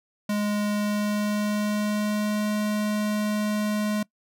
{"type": "tone with pitch glide", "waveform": "square", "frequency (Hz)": [207.7, 210.5], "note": ["G#3", "G#3"], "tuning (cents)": [0, 24], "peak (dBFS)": -24, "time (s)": [0.29, 4.03], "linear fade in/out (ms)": 5, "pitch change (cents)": 24, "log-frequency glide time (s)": [0.76, 2.51], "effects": ["noise-tail reverb RT60 0.1 s tail -22 dB re dry"]}